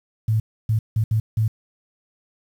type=tone bursts at uneven times; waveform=sine; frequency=110 Hz; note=A2; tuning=in tune; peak=-16 dBFS; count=5; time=0.28-0.4 / 0.69-0.79 / 0.96-1.04 / 1.11-1.2 / 1.37-1.48 s; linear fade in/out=5 ms; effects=8-bit